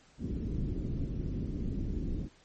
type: low-pass noise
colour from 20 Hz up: pink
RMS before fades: -34 dBFS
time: 0.18-2.29 s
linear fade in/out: 50 ms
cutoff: 320 Hz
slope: 24 dB/octave
effects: pink hiss -62 dBFS RMS until 2.44 s + MP3 32 kbps